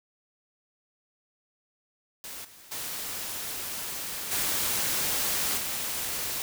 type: noise with level steps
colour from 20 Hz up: white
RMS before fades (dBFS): -40 / -51 / -35 / -28 / -32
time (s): 2.24-6.42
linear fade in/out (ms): 0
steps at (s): 2.44 / 2.71 / 4.31 / 5.57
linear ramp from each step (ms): 10
effects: none